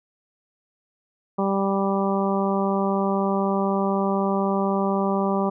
harmonic tone, 196 Hz, G3, in tune, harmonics 1 / 2 / 3 / 4 / 5 / 6, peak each -23 / -26 / -28 / -29 / -30 / -31 dBFS, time 1.38-5.5 s, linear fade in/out 10 ms, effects none

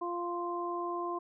harmonic tone, 348.2 Hz, F4, 5 cents flat, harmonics 1 / 2 / 3, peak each -36 / -40 / -36 dBFS, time 0.01-1.19 s, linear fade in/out 10 ms, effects none

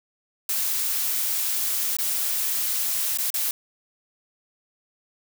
blue noise with dropouts, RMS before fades -25 dBFS, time 0.49-3.51 s, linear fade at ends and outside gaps 2 ms, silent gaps 1.968-1.986 / 3.174-3.185 / 3.303-3.341 s, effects none

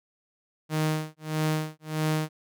sawtooth tone with tremolo, 155.56 Hz, D#3, in tune, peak -19 dBFS, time 0.69-2.29 s, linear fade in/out 50 ms, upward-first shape sine, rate 1.6 Hz, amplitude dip 100%, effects none

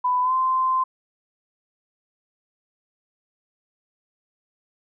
sine tone with pitch glide, 997 to 1038.1 Hz, B5 to C6, +16 to -14 cents, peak -18 dBFS, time 0.04-0.84 s, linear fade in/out 10 ms, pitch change +70 cents, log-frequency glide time 0.22-0.33 s, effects none

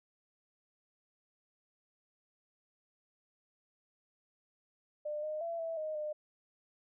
sine tone with pitch steps, 599 / 614 / 673 / 657 / 621 / 605 Hz, D5 / D#5 / E5 / E5 / D#5 / D#5, +34 / -23 / +36 / -6 / -3 / -49 cents, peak -35 dBFS, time 5.05-6.13 s, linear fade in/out 10 ms, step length 180 ms, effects none

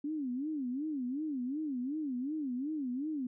sine tone with vibrato, 277.2 Hz, C#4, in tune, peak -33 dBFS, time 0.04-3.27 s, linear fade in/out 5 ms, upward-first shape sine, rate 2.7 Hz, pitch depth 220 cents each way, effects none

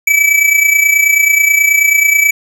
square tone with amplitude modulation, 2300 Hz, D7, 37 cents flat, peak -5 dBFS, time 0.07-2.31 s, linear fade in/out 5 ms, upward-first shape sine, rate 29.3 Hz, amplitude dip 65%, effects none

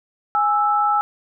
sine tone pair together, 830 / 1317.5 Hz, G#5 / E6, -1 / -1 cents, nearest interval minor sixth, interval 800 cents, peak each -18 dBFS, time 0.35-1.01 s, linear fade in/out 0 ms, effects none

